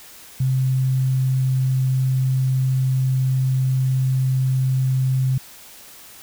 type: tone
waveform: sine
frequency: 130.81 Hz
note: C3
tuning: in tune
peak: -16 dBFS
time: 0.4-5.38 s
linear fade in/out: 5 ms
effects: white hiss -43 dBFS RMS until 6.22 s